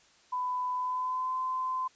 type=tone with pitch glide; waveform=sine; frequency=1000 to 1028.1 Hz; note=B5 to C6; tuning=+21 to -31 cents; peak=-29 dBFS; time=0.32-1.88 s; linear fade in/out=10 ms; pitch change=+48 cents; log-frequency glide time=0.74-1.36 s; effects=white hiss -62 dBFS RMS until 1.95 s + resampled to 16000 Hz

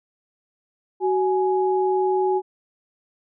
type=tone pair together; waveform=sine; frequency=375 / 836 Hz; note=F#4 / G#5; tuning=+23 / +11 cents; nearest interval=octave + major second; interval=1388 cents; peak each=-19 / -23 dBFS; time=1-2.42 s; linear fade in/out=50 ms; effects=none

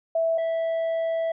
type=tone pair in turn; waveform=sine / triangle; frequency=657 / 657 Hz; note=E5 / E5; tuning=-6 / -6 cents; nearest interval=unison; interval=0 cents; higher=neither; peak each=-20 / -21 dBFS; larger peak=first; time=0.15-0.38 / 0.38-1.32 s; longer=second; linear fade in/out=5 ms; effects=resampled to 8000 Hz

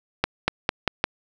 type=accelerating click train; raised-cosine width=0.3 ms; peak=-3 dBFS; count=5; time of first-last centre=0.24-1.041 s; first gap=240 ms; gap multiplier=0.88; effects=none

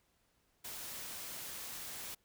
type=noise; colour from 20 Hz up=white; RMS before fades=-45 dBFS; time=0.64-2.15 s; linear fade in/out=10 ms; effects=pink hiss -75 dBFS RMS until 2.24 s

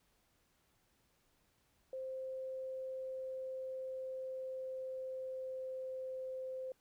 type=tone with pitch glide; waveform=sine; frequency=523.3 to 519.4 Hz; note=C5 to C5; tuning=0 to -13 cents; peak=-40 dBFS; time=1.93-6.72 s; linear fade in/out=2 ms; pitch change=-13 cents; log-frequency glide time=2.38-6.34 s; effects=pink hiss -75 dBFS RMS until 6.8 s

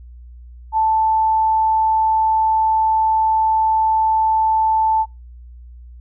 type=tone; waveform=sine; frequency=880 Hz; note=A5; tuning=in tune; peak=-13 dBFS; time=0.72-5.06 s; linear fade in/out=50 ms; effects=noise-tail reverb RT60 0.2 s tail -23 dB re dry + added 60 Hz sine -36 dBFS peak until 6 s

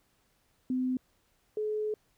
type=tone pair in turn; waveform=sine; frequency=255.5 / 426.9 Hz; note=C4 / G#4; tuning=-41 / +48 cents; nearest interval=major sixth; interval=889 cents; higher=second; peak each=-27 / -29 dBFS; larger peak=first; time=0.7-0.97 / 1.57-1.94 s; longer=second; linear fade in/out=2 ms; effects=pink hiss -71 dBFS RMS until 2.17 s

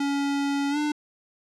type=tone with pitch glide; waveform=square; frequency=281.4 to 298.1 Hz; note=C#4 to D4; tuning=+26 to +26 cents; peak=-24 dBFS; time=0-0.92 s; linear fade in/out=5 ms; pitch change=+100 cents; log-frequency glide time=0.7-0.78 s; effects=low-pass 7000 Hz 12 dB/octave

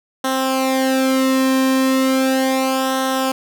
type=tone with flanger; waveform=sawtooth; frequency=263.5 Hz; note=C4; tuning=12 cents sharp; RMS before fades=-17 dBFS; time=0.24-3.32 s; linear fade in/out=5 ms; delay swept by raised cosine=0.42 to 1.42 ms; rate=0.36 Hz; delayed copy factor=-0.75; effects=none

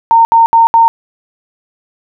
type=tone bursts; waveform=sine; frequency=916 Hz; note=A#5; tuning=31 cents flat; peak=-3 dBFS; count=4; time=0.11-0.88 s; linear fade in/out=0 ms; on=140 ms; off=70 ms; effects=none

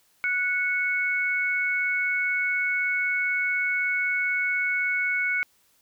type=tone pair together; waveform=sine; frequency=1474 / 2211 Hz; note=F#6 / C#7; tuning=-7 / -5 cents; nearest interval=perfect fifth; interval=702 cents; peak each=-27 / -24 dBFS; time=0.24-5.43 s; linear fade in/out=0 ms; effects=white hiss -64 dBFS RMS until 5.81 s

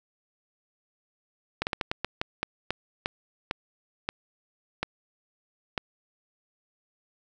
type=slowing click train; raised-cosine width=0.3 ms; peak=-11 dBFS; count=14; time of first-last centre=1.62-5.778 s; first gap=49 ms; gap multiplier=1.28; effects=none

